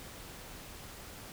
silence, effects pink hiss -48 dBFS RMS until 1.32 s

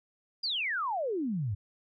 sine exponential sweep, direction down, 4957 to 92.2 Hz, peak -29 dBFS, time 0.43-1.55 s, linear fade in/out 10 ms, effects none

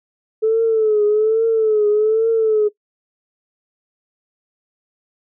sine tone with vibrato, 435.2 Hz, A4, 19 cents flat, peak -11 dBFS, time 0.42-2.69 s, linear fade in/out 20 ms, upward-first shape triangle, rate 1.2 Hz, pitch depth 85 cents each way, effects noise-tail reverb RT60 0.1 s tail -20 dB re dry + tanh soft clip ceiling -7 dBFS

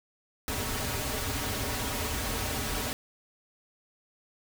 pink noise with comb filter, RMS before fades -32 dBFS, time 0.48-2.93 s, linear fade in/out 0 ms, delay 5.8 ms, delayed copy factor -0.95, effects none

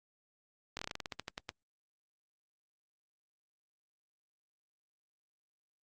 slowing click train, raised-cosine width 0.2 ms, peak -21 dBFS, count 14, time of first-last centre 0.77-1.491 s, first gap 21 ms, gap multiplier 1.15, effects Opus 48 kbps

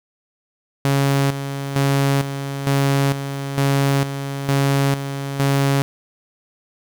sawtooth tone with tremolo, 138.6 Hz, C#3, in tune, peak -11 dBFS, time 0.85-5.82 s, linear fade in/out 0 ms, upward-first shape square, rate 1.1 Hz, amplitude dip 65%, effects 8-bit

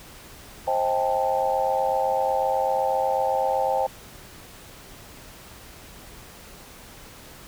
sine chord, A half-diminished seventh, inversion first, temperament just, 528 / 633.6 / 792 / 880 Hz, C5 / Eb5 / G5 / A5, +16 / +31 / +18 / 0 cents, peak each -25 / -29 / -24 / -28 dBFS, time 0.67-3.87 s, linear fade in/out 10 ms, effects pink hiss -45 dBFS RMS until 7.47 s

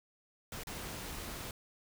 pink noise with dropouts, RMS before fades -43 dBFS, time 0.52-1.51 s, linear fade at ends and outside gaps 2 ms, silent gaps 0.635-0.67 s, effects none

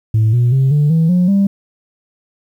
sine tone with pitch steps, 109.8 / 121.13 / 133.63 / 147.41 / 162.62 / 179.4 / 197.91 Hz, A2 / B2 / C3 / D3 / E3 / F3 / G3, -3 / -33 / +37 / +7 / -23 / +47 / +17 cents, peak -7 dBFS, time 0.14-1.47 s, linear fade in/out 5 ms, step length 190 ms, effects tanh soft clip ceiling -7 dBFS + 8-bit

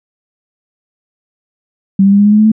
sine tone with pitch steps, 194.4 / 197.68 / 201 / 204.4 / 207.9 / 211.4 / 215 / 218.6 Hz, G3 / G3 / G3 / G#3 / G#3 / G#3 / A3 / A3, -14 / +15 / +44 / -27 / +2 / +31 / -40 / -11 cents, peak -4 dBFS, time 1.99-2.518 s, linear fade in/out 5 ms, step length 66 ms, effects none

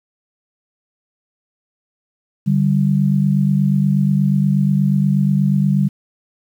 sine tone pair together, 145.86 / 194.2 Hz, D3 / G3, -12 / -16 cents, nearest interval perfect fourth, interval 496 cents, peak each -15 dBFS, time 2.46-5.89 s, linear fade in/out 20 ms, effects 8-bit

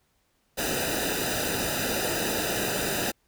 pink noise with comb filter, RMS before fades -28 dBFS, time 0.57-3.12 s, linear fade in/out 20 ms, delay 0.91 ms, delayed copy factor -0.85, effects pink hiss -70 dBFS RMS until 3.27 s

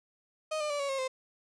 35% pulse tone with pitch steps, 623 / 601.1 / 579.9 / 559.5 / 539.9 / 520.9 Hz, D#5 / D5 / D5 / C#5 / C#5 / C5, +2 / +40 / -22 / +16 / -46 / -8 cents, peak -29 dBFS, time 0.51-1.08 s, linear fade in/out 10 ms, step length 95 ms, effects resampled to 22050 Hz

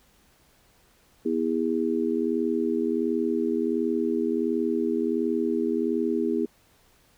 harmonic tone, 81.4 Hz, E2, 21 cents flat, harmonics 3 / 4 / 5, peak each -27 / -27 / -27 dBFS, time 1.25-6.46 s, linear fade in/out 10 ms, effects pink hiss -61 dBFS RMS until 7.17 s

